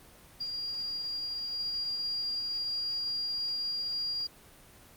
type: tone with level steps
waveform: sine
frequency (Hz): 4800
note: D8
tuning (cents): +37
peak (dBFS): -32 / -30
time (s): 0.4-4.27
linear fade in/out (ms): 10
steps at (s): 1.59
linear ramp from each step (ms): 2
effects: pink hiss -55 dBFS RMS until 4.96 s + Opus 24 kbps